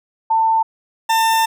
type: tone pair in turn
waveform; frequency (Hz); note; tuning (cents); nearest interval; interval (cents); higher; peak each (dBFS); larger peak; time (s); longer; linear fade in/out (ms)
sine / 40% pulse; 894 / 897.6; A5 / A5; +27 / +34; unison; 7; second; -12; neither; 0.3-0.63 / 1.09-1.46; second; 10
effects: none